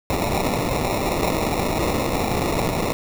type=noise with sample-and-hold; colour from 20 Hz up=white; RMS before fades=-22 dBFS; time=0.1-2.93 s; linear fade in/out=0 ms; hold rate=1575 Hz; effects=none